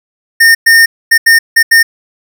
square tone bursts at uneven times, 1825 Hz, A#6, 37 cents flat, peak -3 dBFS, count 6, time 0.4-0.55 / 0.66-0.86 / 1.11-1.18 / 1.26-1.39 / 1.56-1.63 / 1.71-1.83 s, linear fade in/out 10 ms, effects none

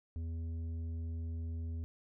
triangle tone with tanh clipping, 82.41 Hz, E2, in tune, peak -38 dBFS, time 0.16-1.84 s, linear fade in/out 0 ms, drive 12 dB, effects none

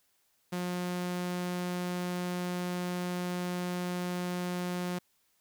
sawtooth tone, 178.6 Hz, F3, 39 cents sharp, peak -28 dBFS, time 0.52-4.99 s, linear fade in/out 10 ms, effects white hiss -72 dBFS RMS until 5.4 s

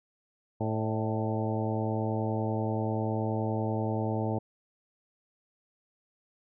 harmonic tone with a mistuned harmonic, 110 Hz, A2, in tune, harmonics 1 / 2 / 3 / 4 / 5 / 6 / 7 / 8, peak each -31 / -34 / -36 / -37 / -38 / -39 / -39 / -40 dBFS, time 0.6-4.39 s, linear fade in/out 10 ms, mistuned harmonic 6, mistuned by -51 cents, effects none

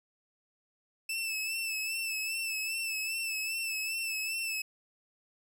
sawtooth tone with vibrato, 2637 Hz, E7, in tune, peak -29 dBFS, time 1.09-4.62 s, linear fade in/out 5 ms, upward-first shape sine, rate 2.5 Hz, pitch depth 45 cents each way, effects none

